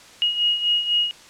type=beating tone pair; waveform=sine; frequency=2879 / 2883 Hz; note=F#7 / F#7; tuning=-48 / -46 cents; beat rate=4 Hz; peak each=-25 / -19 dBFS; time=0.22-1.11 s; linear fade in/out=0 ms; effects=white hiss -46 dBFS RMS until 1.29 s + low-pass 7000 Hz 12 dB/octave